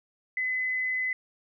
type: tone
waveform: sine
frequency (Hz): 2022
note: B6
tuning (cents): +40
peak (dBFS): -26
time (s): 0.37-1.13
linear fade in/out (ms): 2
effects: none